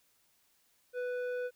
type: tone with low-pass filter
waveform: square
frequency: 495.1 Hz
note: B4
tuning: 4 cents sharp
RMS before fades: -36 dBFS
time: 0.93-1.51 s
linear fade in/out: 50 ms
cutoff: 1500 Hz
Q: 1
effects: white hiss -71 dBFS RMS until 1.55 s